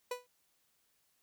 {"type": "tone with exponential decay", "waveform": "30% pulse", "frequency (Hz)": 493.9, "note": "B4", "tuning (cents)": 0, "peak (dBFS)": -30, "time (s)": [0.11, 0.27], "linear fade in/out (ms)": 5, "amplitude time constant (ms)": 33, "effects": ["white hiss -75 dBFS RMS until 1.22 s"]}